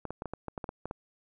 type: clicks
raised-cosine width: 1 ms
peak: -22 dBFS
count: 11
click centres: 0.053 / 0.106 / 0.221 / 0.257 / 0.336 / 0.483 / 0.578 / 0.642 / 0.691 / 0.856 / 0.911 s
effects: none